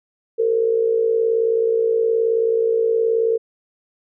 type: tone with amplitude modulation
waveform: sine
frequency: 454.3 Hz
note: A#4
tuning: 45 cents flat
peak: -12 dBFS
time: 0.38-3.38 s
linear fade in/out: 20 ms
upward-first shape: sine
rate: 58.9 Hz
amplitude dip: 65%
effects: none